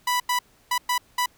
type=tone bursts at uneven times; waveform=sawtooth; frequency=987.8 Hz; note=B5; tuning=in tune; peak=-17 dBFS; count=5; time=0.07-0.2 / 0.29-0.39 / 0.71-0.78 / 0.89-0.98 / 1.18-1.26 s; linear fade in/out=5 ms; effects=pink hiss -59 dBFS RMS until 1.37 s